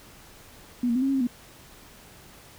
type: tone with pitch steps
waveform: sine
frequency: 244.8 / 233.7 / 255.8 / 269.6 / 273.5 / 267 / 243.3 Hz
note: B3 / A#3 / C4 / C#4 / C#4 / C4 / B3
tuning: -15 / +5 / -39 / -48 / -23 / +35 / -26 cents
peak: -21 dBFS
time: 0.83-1.271 s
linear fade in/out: 5 ms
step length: 63 ms
effects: pink hiss -50 dBFS RMS until 2.58 s